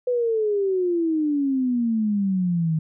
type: exponential sweep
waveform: sine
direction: down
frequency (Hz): 502 to 155.56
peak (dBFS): -19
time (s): 0.07-2.79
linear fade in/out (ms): 5
effects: none